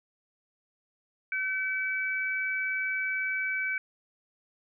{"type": "tone pair together", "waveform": "sine", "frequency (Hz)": [1529.5, 2289], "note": ["G6", "D7"], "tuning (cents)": [-43, -45], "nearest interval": "perfect fifth", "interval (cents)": 698, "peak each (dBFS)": [-31, -30], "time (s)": [1.32, 3.78], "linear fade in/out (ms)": 2, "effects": []}